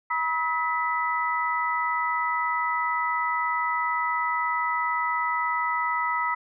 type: tone cluster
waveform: sine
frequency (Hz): 964 / 1281 / 1986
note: B5 / E6 / B6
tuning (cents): -42 / -50 / +9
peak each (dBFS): -27 / -27 / -29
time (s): 0.1-6.35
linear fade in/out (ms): 10
effects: none